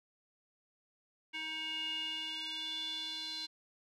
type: tone with band-pass filter sweep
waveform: square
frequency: 315.9 Hz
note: D#4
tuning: 26 cents sharp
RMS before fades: -40 dBFS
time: 1.33-3.47 s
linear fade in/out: 20 ms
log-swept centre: 2500 to 4000 Hz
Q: 7.6
effects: none